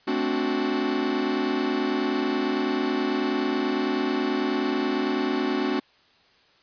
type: chord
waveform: 45% pulse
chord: D dominant seventh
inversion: second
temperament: equal with one note detuned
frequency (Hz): 220 / 261.6 / 290.8 / 370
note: A3 / C4 / D4 / F#4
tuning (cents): 0 / 0 / -17 / 0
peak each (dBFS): -32 / -28 / -28 / -28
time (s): 0.07-5.8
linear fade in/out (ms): 10
effects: white hiss -59 dBFS RMS until 6.62 s + resampled to 11025 Hz